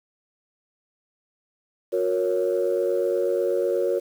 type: chord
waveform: sine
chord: F# major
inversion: none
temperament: equal with one note detuned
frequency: 362.8 / 466.2 / 554.4 Hz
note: F#4 / A#4 / C#5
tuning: -34 / 0 / 0 cents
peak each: -24 dBFS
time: 1.92-4 s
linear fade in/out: 20 ms
effects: tanh soft clip ceiling -13 dBFS + 8-bit